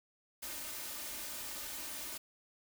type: noise with comb filter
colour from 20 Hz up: white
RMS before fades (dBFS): -43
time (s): 0.42-2.18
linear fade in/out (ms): 10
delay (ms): 3.3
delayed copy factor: +0.6
effects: none